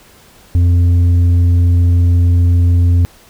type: tone with tanh clipping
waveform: sine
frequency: 87.31 Hz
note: F2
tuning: in tune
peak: -8 dBFS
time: 0.55-3.05 s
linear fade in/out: 0 ms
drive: 5 dB
effects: pink hiss -44 dBFS RMS until 3.29 s